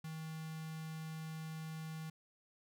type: tone with notch filter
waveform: square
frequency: 159 Hz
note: D#3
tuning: 38 cents sharp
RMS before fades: -45 dBFS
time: 0.04-2.1 s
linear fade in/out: 5 ms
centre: 530 Hz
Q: 1.1
effects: none